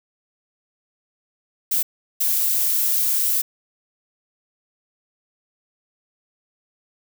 violet noise bursts at uneven times, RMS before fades -20 dBFS, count 2, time 1.71-1.83 / 2.2-3.42 s, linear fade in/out 10 ms, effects none

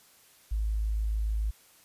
sine tone, 53.5 Hz, A1, 48 cents flat, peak -26 dBFS, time 0.51-1.51 s, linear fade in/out 10 ms, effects white hiss -59 dBFS RMS until 1.84 s + resampled to 32000 Hz

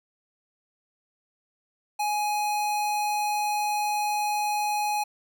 square tone, 836 Hz, G#5, 11 cents sharp, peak -25 dBFS, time 1.99-5.04 s, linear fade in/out 10 ms, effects none

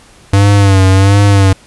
square tone with vibrato, 98 Hz, G2, in tune, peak -5 dBFS, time 0.33-1.53 s, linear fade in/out 5 ms, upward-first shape sine, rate 1.4 Hz, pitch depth 60 cents each way, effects pink hiss -42 dBFS RMS until 1.66 s + resampled to 24000 Hz

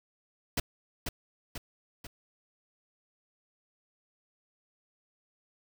pink noise with echo, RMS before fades -29 dBFS, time 0.57-0.6 s, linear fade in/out 5 ms, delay 490 ms, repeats 3, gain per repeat -5 dB, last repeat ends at 2.07 s, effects none

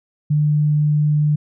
sine tone, 149.6 Hz, D3, 32 cents sharp, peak -13 dBFS, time 0.3-1.36 s, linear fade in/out 10 ms, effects none

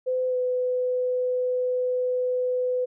sine tone with pitch glide, 510 to 501.8 Hz, C5 to B4, -44 to +28 cents, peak -22 dBFS, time 0.06-2.86 s, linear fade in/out 20 ms, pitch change -28 cents, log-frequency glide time 0.28-0.36 s, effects none

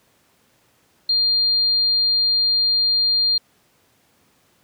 sine tone, 4200 Hz, C8, 6 cents sharp, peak -15 dBFS, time 1.09-3.38 s, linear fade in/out 5 ms, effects pink hiss -60 dBFS RMS until 4.63 s + high-pass 100 Hz 12 dB/octave

